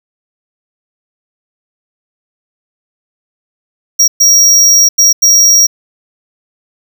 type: tone bursts at uneven times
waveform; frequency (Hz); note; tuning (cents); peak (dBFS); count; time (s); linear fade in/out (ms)
square; 5660; F8; +22; -4; 4; 3.99-4.08 / 4.2-4.89 / 4.98-5.13 / 5.22-5.67; 10
effects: none